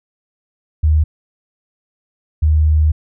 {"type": "tone pair in turn", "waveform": "sine", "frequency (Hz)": [77.1, 77.1], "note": ["D#2", "D#2"], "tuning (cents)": [-15, -15], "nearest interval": "unison", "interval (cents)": 0, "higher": "neither", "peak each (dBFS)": -9, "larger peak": "neither", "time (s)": [[0.83, 1.04], [2.42, 2.92]], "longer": "second", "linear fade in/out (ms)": 10, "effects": []}